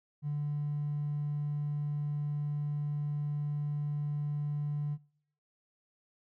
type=tone with hard clipping; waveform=triangle; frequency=146.83 Hz; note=D3; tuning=in tune; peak=-31 dBFS; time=0.22-4.98 s; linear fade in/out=50 ms; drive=3 dB; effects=noise-tail reverb RT60 0.7 s tail -25 dB re dry